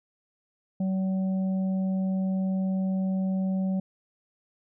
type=harmonic tone; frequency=189.5 Hz; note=F#3; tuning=42 cents sharp; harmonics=1 / 3 / 4; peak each=-24 / -39 / -46 dBFS; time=0.8-3.8 s; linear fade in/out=5 ms; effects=none